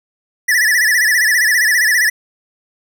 square tone with vibrato, 1838 Hz, A#6, 25 cents flat, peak -11 dBFS, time 0.48-2.1 s, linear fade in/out 10 ms, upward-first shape sine, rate 15 Hz, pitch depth 140 cents each way, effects none

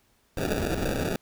white noise with sample-and-hold, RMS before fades -28 dBFS, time 0.37-1.16 s, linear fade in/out 2 ms, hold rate 1050 Hz, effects pink hiss -66 dBFS RMS until 1.21 s

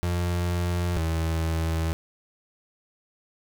35% pulse tone pair in turn, 87.7 / 81.34 Hz, F2 / E2, +8 / -23 cents, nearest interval minor second, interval 131 cents, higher first, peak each -22 dBFS, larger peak neither, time 0.03-0.97 / 0.97-1.93 s, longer second, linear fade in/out 0 ms, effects none

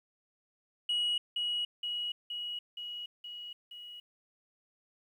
sine tone with echo, 2909 Hz, F#7, 30 cents flat, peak -26 dBFS, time 0.89-1.18 s, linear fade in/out 5 ms, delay 470 ms, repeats 6, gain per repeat -3 dB, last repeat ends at 4 s, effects tanh soft clip ceiling -26 dBFS + 11-bit

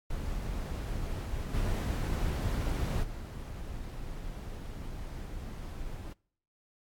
brown noise with level steps, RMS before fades -35 / -30 / -40 dBFS, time 0.1-6.13 s, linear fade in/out 5 ms, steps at 1.53 / 3.02 s, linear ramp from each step 20 ms, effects noise-tail reverb RT60 0.6 s tail -26 dB re dry + AAC 64 kbps

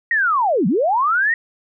sine linear two-way sweep, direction down then up, 1908 to 159.4 to 1908 Hz, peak -14 dBFS, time 0.11-1.34 s, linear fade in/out 2 ms, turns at 0.67 s, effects none

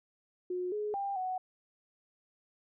sine tone with pitch steps, 361.7 / 420.2 / 795 / 743 Hz, F#4 / G#4 / G5 / F#5, -39 / +20 / +24 / +7 cents, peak -32 dBFS, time 0.5-1.38 s, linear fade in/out 5 ms, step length 220 ms, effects none

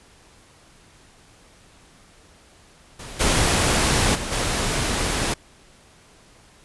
pink noise with level steps, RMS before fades -37 / -19 / -29 / -23 dBFS, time 2.99-5.34 s, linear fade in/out 5 ms, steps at 3.19 / 4.14 / 4.31 s, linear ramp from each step 20 ms, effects pink hiss -52 dBFS RMS until 6.64 s + resampled to 24000 Hz

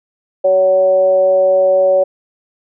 sine tone with frequency modulation, 563 Hz, C#5, 27 cents sharp, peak -8 dBFS, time 0.44-2.04 s, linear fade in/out 10 ms, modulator 186 Hz, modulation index 0.38, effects none

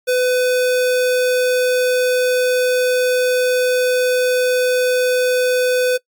square tone, 502 Hz, B4, 28 cents sharp, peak -14 dBFS, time 0.07-5.98 s, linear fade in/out 20 ms, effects noise-tail reverb RT60 0.1 s tail -23 dB re dry + MP3 96 kbps

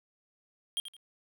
square tone with echo, 3218 Hz, G7, 45 cents sharp, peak -30 dBFS, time 0.77-0.8 s, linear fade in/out 0 ms, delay 83 ms, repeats 2, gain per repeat -11 dB, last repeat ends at 0.966 s, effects none

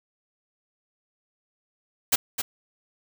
white noise with echo, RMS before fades -19 dBFS, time 2.12-2.16 s, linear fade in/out 10 ms, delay 260 ms, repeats 1, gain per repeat -8 dB, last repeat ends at 2.42 s, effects none

